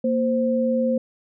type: tone pair together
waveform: sine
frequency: 233.1 / 521.8 Hz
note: A#3 / C5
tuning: 0 / -5 cents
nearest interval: octave + major second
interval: 1395 cents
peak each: -21 dBFS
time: 0.04-0.98 s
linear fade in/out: 5 ms
effects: none